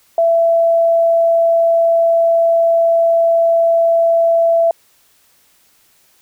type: tone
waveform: sine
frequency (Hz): 668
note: E5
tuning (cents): +23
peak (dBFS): -9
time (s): 0.18-4.71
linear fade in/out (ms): 2
effects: white hiss -54 dBFS RMS until 6.21 s